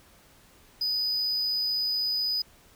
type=tone; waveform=triangle; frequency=4978 Hz; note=D#8; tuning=in tune; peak=-24 dBFS; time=0.81-2.42 s; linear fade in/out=5 ms; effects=pink hiss -57 dBFS RMS until 2.75 s